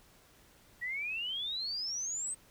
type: exponential sweep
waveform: sine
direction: up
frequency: 1900 to 8430 Hz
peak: -34 dBFS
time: 0.81-2.35 s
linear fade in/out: 20 ms
effects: pink hiss -62 dBFS RMS until 2.5 s